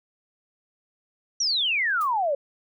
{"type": "exponential sweep", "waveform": "sine", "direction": "down", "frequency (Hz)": [5920, 540], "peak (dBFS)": -21, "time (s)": [1.4, 2.35], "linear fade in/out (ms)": 5}
{"type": "noise with exponential decay", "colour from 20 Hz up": "blue", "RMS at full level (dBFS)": -39, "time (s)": [2.01, 2.14], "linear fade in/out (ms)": 1, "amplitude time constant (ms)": 27}
{"effects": []}